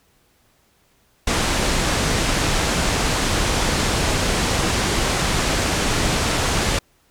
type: low-pass noise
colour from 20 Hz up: pink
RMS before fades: -20 dBFS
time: 1.27-6.79 s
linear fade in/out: 5 ms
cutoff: 8900 Hz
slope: 24 dB/octave
effects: pink hiss -60 dBFS RMS until 7.1 s